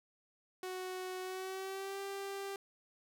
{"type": "tone with pitch glide", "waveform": "sawtooth", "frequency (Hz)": [370, 394.3], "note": ["F#4", "G4"], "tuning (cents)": [0, 10], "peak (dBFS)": -36, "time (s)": [0.63, 2.56], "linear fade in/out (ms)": 2, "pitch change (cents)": 110, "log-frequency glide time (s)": [1.21, 2], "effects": []}